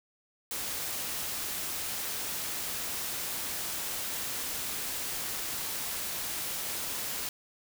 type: noise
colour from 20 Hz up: white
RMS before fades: -35 dBFS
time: 0.51-7.29 s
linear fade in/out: 2 ms
effects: none